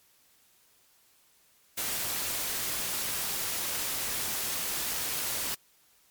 white noise, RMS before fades -32 dBFS, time 1.77-5.55 s, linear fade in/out 10 ms, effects white hiss -64 dBFS RMS until 6.1 s + MP3 96 kbps

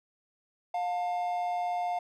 triangle tone pair together, 709 / 893.3 Hz, F5 / A5, +26 / +26 cents, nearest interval major third, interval 400 cents, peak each -27 / -36 dBFS, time 0.74-1.99 s, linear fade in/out 5 ms, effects none

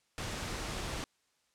pink noise, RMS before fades -38 dBFS, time 0.18-1.04 s, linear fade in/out 0 ms, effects white hiss -74 dBFS RMS until 1.54 s + low-pass 8000 Hz 12 dB/octave

